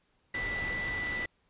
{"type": "tone in noise", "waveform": "sine", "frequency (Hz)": 1975.5, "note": "B6", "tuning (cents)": 0, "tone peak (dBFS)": -32, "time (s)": [0.34, 1.26], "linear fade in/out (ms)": 5, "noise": "pink", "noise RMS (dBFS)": -39, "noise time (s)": [0.34, 1.26], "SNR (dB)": 4, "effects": ["pink hiss -72 dBFS RMS until 1.49 s", "resampled to 8000 Hz"]}